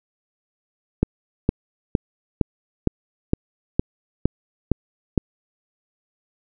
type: click train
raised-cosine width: 3 ms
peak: -3 dBFS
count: 10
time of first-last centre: 1.03-5.177 s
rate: 2.17 Hz
effects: none